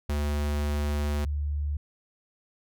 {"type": "tone pair in turn", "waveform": ["square", "sine"], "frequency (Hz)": [73.42, 73.11], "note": ["D2", "D2"], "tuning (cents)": [0, -7], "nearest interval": "unison", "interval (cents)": 7, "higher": "first", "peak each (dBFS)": -26, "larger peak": "neither", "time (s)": [[0.09, 1.25], [1.25, 1.77]], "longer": "first", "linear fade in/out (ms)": 5, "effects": []}